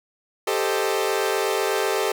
sawtooth chord, A half-diminished seventh, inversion third, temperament equal, 392 / 440 / 523.3 / 622.3 Hz, G4 / A4 / C5 / Eb5, 0 / 0 / 0 / 0 cents, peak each -21 / -21 / -25 / -26 dBFS, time 0.47-2.12 s, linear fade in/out 5 ms, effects none

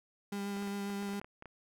35% pulse tone with vibrato, 200.5 Hz, G3, 39 cents sharp, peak -34 dBFS, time 0.32-1.2 s, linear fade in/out 5 ms, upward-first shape sine, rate 7.4 Hz, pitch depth 13 cents each way
clicks, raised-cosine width 0.5 ms, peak -33 dBFS, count 11, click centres 0.568 / 0.625 / 0.675 / 0.901 / 1.027 / 1.091 / 1.135 / 1.215 / 1.245 / 1.424 / 1.457 s
effects none

